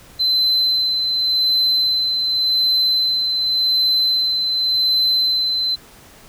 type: tone with tremolo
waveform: sine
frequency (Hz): 4059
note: B7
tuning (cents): +47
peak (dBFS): -11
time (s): 0.19-5.76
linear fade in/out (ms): 20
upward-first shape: sine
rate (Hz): 0.88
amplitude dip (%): 45
effects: tanh soft clip ceiling -12 dBFS + pink hiss -45 dBFS RMS until 6.28 s